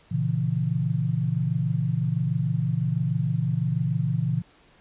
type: chord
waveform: sine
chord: A# diminished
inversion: none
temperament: equal with one note detuned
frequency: 117.28 / 138.59 / 164.81 Hz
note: A#2 / C#3 / E3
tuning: +11 / 0 / 0 cents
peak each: -27 / -26 / -26 dBFS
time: 0.11-4.42 s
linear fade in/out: 10 ms
effects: pink hiss -57 dBFS RMS until 4.8 s + resampled to 8000 Hz